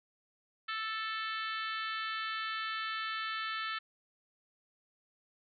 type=harmonic tone; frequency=440 Hz; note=A4; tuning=in tune; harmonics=3 / 4 / 5 / 6 / 7 / 8 / 9 / 10; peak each=-38 / -40 / -46 / -46 / -45 / -47 / -49 / -51 dBFS; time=0.68-3.79 s; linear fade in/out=10 ms; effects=none